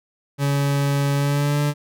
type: tone with pitch glide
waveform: 40% pulse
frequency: 141.1 to 146.41 Hz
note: C#3 to D3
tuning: +31 to -5 cents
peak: -17 dBFS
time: 0.38-1.74 s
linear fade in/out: 50 ms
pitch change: +64 cents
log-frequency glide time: 1.15-1.61 s
effects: none